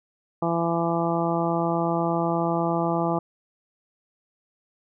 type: harmonic tone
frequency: 168.3 Hz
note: E3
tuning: 36 cents sharp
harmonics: 1 / 2 / 3 / 4 / 5 / 6 / 7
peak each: -27 / -27 / -31 / -28 / -29 / -34 / -32 dBFS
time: 0.42-3.19 s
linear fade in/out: 5 ms
effects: none